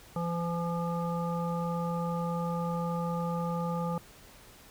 harmonic tone with a mistuned harmonic, 170 Hz, F3, 46 cents flat, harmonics 1 / 3 / 5 / 7, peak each -31 / -36 / -38 / -39 dBFS, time 0.16-3.98 s, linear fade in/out 2 ms, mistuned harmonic 7, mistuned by +28 cents, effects pink hiss -54 dBFS RMS until 4.7 s

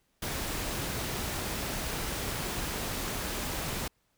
pink noise with amplitude modulation, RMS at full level -33 dBFS, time 0.22-3.88 s, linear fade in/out 5 ms, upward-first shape sine, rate 234 Hz, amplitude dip 25%, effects pink hiss -73 dBFS RMS until 4.17 s

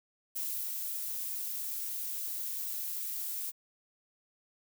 violet noise with ADSR envelope, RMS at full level -35 dBFS, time 0.35-3.52 s, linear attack 16 ms, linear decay 350 ms, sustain -2 dB, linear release 29 ms, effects none

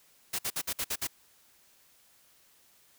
white noise bursts, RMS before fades -32 dBFS, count 7, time 0.33-1.073 s, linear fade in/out 10 ms, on 59 ms, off 55 ms, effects white hiss -63 dBFS RMS until 2.98 s

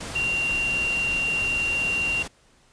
sine tone in noise, 2764 Hz, F7, 19 cents flat, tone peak -22 dBFS, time 0.15-2.23 s, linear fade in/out 10 ms, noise pink, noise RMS -34 dBFS, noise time 0-2.28 s, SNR +9 dB, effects pink hiss -59 dBFS RMS until 2.72 s + resampled to 22050 Hz

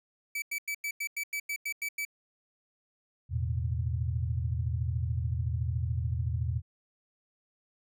45% pulse tone bursts, 2300 Hz, D7, 37 cents flat, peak -31 dBFS, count 11, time 0.35-2.051 s, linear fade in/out 5 ms, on 71 ms, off 92 ms
sine chord, E suspended fourth, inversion none, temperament just, 82.41 / 109.88 / 123.61 Hz, E2 / A2 / B2, 0 / -2 / +2 cents, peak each -31 / -34 / -33 dBFS, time 3.29-6.62 s, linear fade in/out 50 ms
effects none

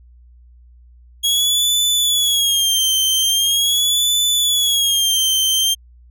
sawtooth tone with vibrato, 3299 Hz, G#7, 12 cents flat, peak -11 dBFS, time 1.23-5.75 s, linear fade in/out 20 ms, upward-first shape sine, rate 0.42 Hz, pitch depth 100 cents each way, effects added 60 Hz sine -43 dBFS peak until 6.1 s

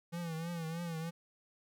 square tone with vibrato, 166.5 Hz, E3, 18 cents sharp, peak -38 dBFS, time 0.12-1.11 s, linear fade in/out 20 ms, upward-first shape triangle, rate 3.2 Hz, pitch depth 87 cents each way, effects none

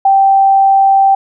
sine tone, 781 Hz, G5, 7 cents flat, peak -5 dBFS, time 0.05-1.15 s, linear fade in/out 5 ms, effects none

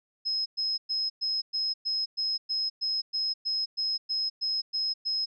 sine tone bursts, 5130 Hz, E8, 48 cents flat, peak -26 dBFS, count 16, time 0.25-5.26 s, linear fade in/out 20 ms, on 210 ms, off 110 ms, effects none

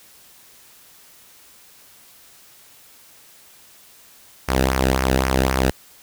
sawtooth tone with flanger, 65.41 Hz, C2, in tune, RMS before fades -19 dBFS, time 4.48-5.71 s, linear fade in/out 10 ms, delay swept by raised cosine 0.25 to 0.95 ms, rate 3.8 Hz, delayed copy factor -0.65, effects white hiss -49 dBFS RMS until 6.02 s

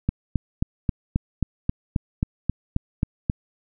click train, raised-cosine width 5 ms, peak -8 dBFS, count 13, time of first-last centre 0.09-3.299 s, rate 3.74 Hz, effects none

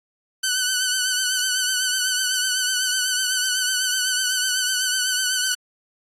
10% pulse tone with vibrato, 1506 Hz, F#6, 30 cents sharp, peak -11 dBFS, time 0.43-5.55 s, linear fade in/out 10 ms, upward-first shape triangle, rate 8 Hz, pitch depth 50 cents each way, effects AAC 48 kbps

